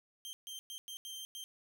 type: tone bursts at uneven times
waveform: sawtooth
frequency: 3147 Hz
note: G7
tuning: 6 cents sharp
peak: -40 dBFS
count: 6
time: 0.25-0.33 / 0.47-0.59 / 0.7-0.78 / 0.88-0.97 / 1.05-1.25 / 1.35-1.44 s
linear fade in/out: 0 ms
effects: none